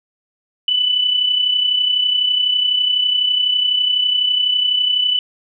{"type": "tone with amplitude modulation", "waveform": "sine", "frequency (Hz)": 2986, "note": "F#7", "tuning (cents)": 15, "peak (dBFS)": -11, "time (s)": [0.68, 5.19], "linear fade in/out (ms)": 2, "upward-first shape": "sine", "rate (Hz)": 32, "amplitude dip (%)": 55, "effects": []}